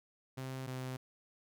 sawtooth tone pair in turn, 131.2 / 129.1 Hz, C3 / C3, +5 / -23 cents, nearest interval unison, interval 28 cents, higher first, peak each -36 / -35 dBFS, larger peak second, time 0.37-0.67 / 0.67-0.97 s, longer neither, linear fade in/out 10 ms, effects none

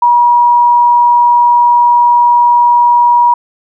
sine tone, 960 Hz, B5, 49 cents flat, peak -4 dBFS, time 0.02-3.34 s, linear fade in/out 5 ms, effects none

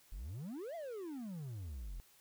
triangle exponential two-way sweep, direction up then down, 38.73 to 698.5 to 38.73 Hz, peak -40 dBFS, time 0.12-2 s, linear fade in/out 0 ms, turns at 0.75 s, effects white hiss -66 dBFS RMS until 2.2 s

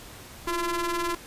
sawtooth ring-modulated tone, 339.1 Hz, E4, 49 cents sharp, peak -19 dBFS, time 0.47-1.15 s, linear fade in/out 5 ms, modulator 688 Hz, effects pink hiss -45 dBFS RMS until 1.26 s + resampled to 32000 Hz

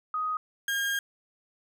sine / 35% pulse tone pair in turn, 1251 / 1617.8 Hz, D#6 / G#6, +9 / -46 cents, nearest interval major third, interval 445 cents, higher second, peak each -27 / -25 dBFS, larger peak second, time 0.14-0.37 / 0.68-0.99 s, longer second, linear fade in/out 2 ms, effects none

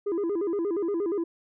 sine tone with vibrato, 370 Hz, F#4, in tune, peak -22 dBFS, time 0.06-1.24 s, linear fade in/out 10 ms, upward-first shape square, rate 8.5 Hz, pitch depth 170 cents each way, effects tanh soft clip ceiling -24 dBFS

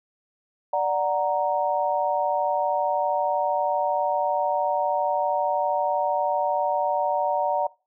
sine chord, D augmented, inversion none, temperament equal, 587.3 / 740 / 932.3 Hz, D5 / F#5 / A#5, 0 / 0 / 0 cents, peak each -25 dBFS, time 0.73-7.67 s, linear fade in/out 5 ms, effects noise-tail reverb RT60 0.3 s tail -22 dB re dry

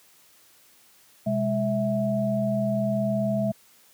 sine tone cluster, 127.5 / 206.7 / 654 Hz, C3 / G#3 / E5, -44 / -8 / -14 cents, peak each -29 / -25 / -26 dBFS, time 1.26-3.52 s, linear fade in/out 10 ms, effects white hiss -57 dBFS RMS until 3.93 s + high-pass 80 Hz 12 dB/octave

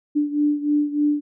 sine beating tone pair, 293.7 / 297 Hz, D4 / D4, 0 / +20 cents, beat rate 3.3 Hz, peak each -19 / -23 dBFS, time 0.15-1.21 s, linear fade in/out 20 ms, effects none

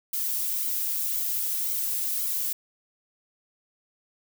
violet noise with flanger, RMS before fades -28 dBFS, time 0.13-2.53 s, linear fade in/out 5 ms, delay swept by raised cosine 1.1 to 2.6 ms, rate 1.9 Hz, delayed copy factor -0.55, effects none

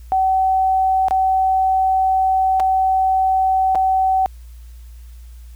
sine tone with dropouts, 760 Hz, F#5, 46 cents sharp, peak -13 dBFS, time 0.12-4.26 s, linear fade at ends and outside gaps 0 ms, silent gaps 1.084-1.109 / 2.598-2.602 / 3.749-3.755 s, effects added 59 Hz sine -35 dBFS peak until 5.55 s + white hiss -55 dBFS RMS until 5.55 s

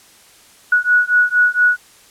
sine beating tone pair, 1463 / 1467.3 Hz, F#6 / F#6, -20 / -15 cents, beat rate 4.3 Hz, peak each -14 dBFS, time 0.72-1.77 s, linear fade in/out 5 ms, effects white hiss -47 dBFS RMS until 2.1 s + low-pass 11000 Hz 12 dB/octave

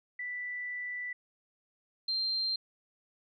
sine tone pair in turn, 1975.5 / 4163 Hz, B6 / C8, 0 / -10 cents, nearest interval octave + minor second, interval 1290 cents, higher second, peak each -35 / -29 dBFS, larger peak second, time 0.19-1.13 / 2.08-2.56 s, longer first, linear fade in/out 5 ms, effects none

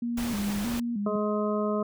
sine tone with vibrato, 219.9 Hz, A3, 1 cent flat, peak -27 dBFS, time 0.02-1.16 s, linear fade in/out 5 ms, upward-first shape square, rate 1.6 Hz, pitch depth 130 cents each way
pink noise, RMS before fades -36 dBFS, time 0.17-0.8 s, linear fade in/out 5 ms
harmonic tone, 210.1 Hz, G#3, 20 cents sharp, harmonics 1 / 2 / 3 / 5 / 6, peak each -28 / -30 / -31 / -36 / -36 dBFS, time 1.06-1.83 s, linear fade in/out 5 ms
effects none

